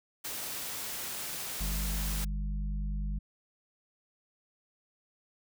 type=noise; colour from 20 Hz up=white; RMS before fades=-38 dBFS; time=0.24-2.25 s; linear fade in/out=10 ms
type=harmonic tone; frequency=50 Hz; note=G1; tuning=35 cents sharp; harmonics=1 / 3 / 4; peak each=-31 / -41 / -43 dBFS; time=1.6-3.19 s; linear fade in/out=10 ms
effects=none